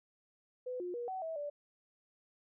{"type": "tone with pitch steps", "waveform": "sine", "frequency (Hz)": [502, 356.7, 479.4, 754, 648, 583], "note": ["B4", "F4", "A#4", "F#5", "E5", "D5"], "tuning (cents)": [28, 37, 48, 32, -30, -13], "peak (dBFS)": -37, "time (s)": [0.66, 1.5], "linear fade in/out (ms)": 10, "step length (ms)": 140, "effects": []}